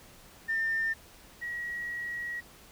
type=tone pair in turn; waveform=sine; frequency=1803 / 1910.2 Hz; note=A6 / A#6; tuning=+42 / +42 cents; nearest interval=minor second; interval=100 cents; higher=second; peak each=-26 / -33 dBFS; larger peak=first; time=0.48-0.94 / 1.41-2.41 s; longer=second; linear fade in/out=20 ms; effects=tanh soft clip ceiling -22 dBFS + pink hiss -54 dBFS RMS until 2.71 s